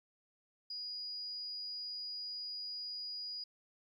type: tone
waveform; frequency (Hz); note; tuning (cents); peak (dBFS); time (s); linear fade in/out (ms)
sine; 4899; D#8; -28; -40; 0.7-3.44; 5
effects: 12-bit